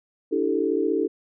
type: tone cluster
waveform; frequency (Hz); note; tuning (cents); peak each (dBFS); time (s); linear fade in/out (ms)
sine; 291.3 / 327.7 / 388.6 / 442.6; D4 / E4 / G4 / A4; -14 / -10 / -15 / +10; -27 / -26 / -26 / -25; 0.31-1.08; 20
effects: none